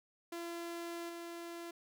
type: tone with level steps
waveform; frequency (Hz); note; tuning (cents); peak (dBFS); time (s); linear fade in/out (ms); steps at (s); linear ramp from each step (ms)
sawtooth; 340.3; F4; -45; -37 / -40; 0.32-1.71; 5; 1.09; 5
effects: none